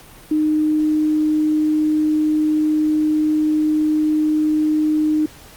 sine tone, 307 Hz, D#4, 23 cents flat, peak -14 dBFS, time 0.31-5.26 s, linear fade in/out 5 ms, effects pink hiss -43 dBFS RMS until 5.56 s + Opus 48 kbps

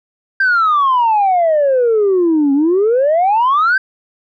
sine exponential two-way sweep, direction down then up, 1592 to 271.6 to 1592 Hz, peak -8 dBFS, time 0.4-3.78 s, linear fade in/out 5 ms, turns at 2.53 s, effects tanh soft clip ceiling -7 dBFS

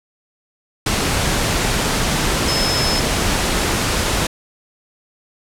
sine tone in noise, 5190 Hz, E8, 28 cents flat, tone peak -20 dBFS, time 2.48-3 s, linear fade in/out 5 ms, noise pink, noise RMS -18 dBFS, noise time 0.86-4.27 s, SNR -5 dB, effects low-pass 10000 Hz 12 dB/octave

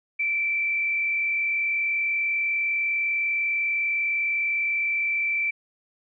sine tone with frequency modulation, 2333 Hz, D7, 12 cents flat, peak -22 dBFS, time 0.19-5.51 s, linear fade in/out 10 ms, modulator 40.2 Hz, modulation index 0.88, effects none

